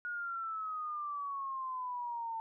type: exponential sweep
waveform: sine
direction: down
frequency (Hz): 1450 to 896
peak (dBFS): -36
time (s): 0.05-2.4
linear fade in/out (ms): 0
effects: none